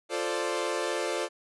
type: chord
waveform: sawtooth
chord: D minor seventh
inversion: first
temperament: equal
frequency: 349.2 / 440 / 523.3 / 587.3 Hz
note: F4 / A4 / C5 / D5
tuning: 0 / 0 / 0 / 0 cents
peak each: -30 dBFS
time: 0.09-1.29 s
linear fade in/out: 50 ms
effects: resampled to 24000 Hz